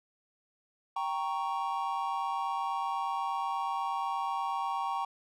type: chord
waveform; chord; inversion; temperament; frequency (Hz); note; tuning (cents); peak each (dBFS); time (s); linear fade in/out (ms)
triangle; G diminished; none; equal; 784 / 932.3 / 1108.7; G5 / Bb5 / Db6; 0 / 0 / 0; -33; 0.96-5.05; 5
effects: none